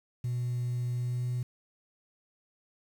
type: tone with pitch glide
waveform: sine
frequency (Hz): 122.3 to 123.58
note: B2 to B2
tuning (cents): -16 to +2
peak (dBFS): -27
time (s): 0.24-1.43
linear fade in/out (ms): 5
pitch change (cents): +18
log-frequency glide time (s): 0.93-1.25
effects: tanh soft clip ceiling -27 dBFS + 9-bit